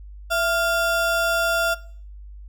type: ring-modulated tone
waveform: square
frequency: 1034 Hz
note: C6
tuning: 21 cents flat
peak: -17 dBFS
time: 0.3-1.75 s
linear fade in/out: 20 ms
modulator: 367 Hz
effects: noise-tail reverb RT60 0.5 s tail -20 dB re dry + added 50 Hz sine -37 dBFS peak until 2.48 s